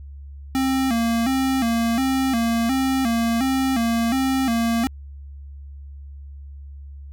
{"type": "tone with vibrato", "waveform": "square", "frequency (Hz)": 247.2, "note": "B3", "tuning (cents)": 2, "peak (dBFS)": -19, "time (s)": [0.55, 4.87], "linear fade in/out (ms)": 0, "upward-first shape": "square", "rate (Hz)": 1.4, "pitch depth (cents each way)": 120, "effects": ["added 70 Hz sine -35 dBFS peak until 7.12 s"]}